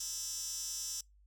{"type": "tone with high-pass filter", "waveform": "15% pulse", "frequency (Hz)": 329.6, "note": "E4", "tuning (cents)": 0, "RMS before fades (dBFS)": -40, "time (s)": [0, 1.01], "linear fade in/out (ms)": 5, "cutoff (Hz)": 6300, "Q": 4.9, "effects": ["noise-tail reverb RT60 0.2 s tail -26 dB re dry", "added 50 Hz sine -61 dBFS peak until 1.26 s"]}